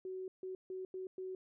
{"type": "tone bursts at uneven times", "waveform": "sine", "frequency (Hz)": 374.1, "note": "F#4", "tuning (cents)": 19, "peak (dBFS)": -40, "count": 5, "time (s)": [[0.05, 0.28], [0.43, 0.55], [0.7, 0.85], [0.94, 1.07], [1.18, 1.35]], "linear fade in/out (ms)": 2, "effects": []}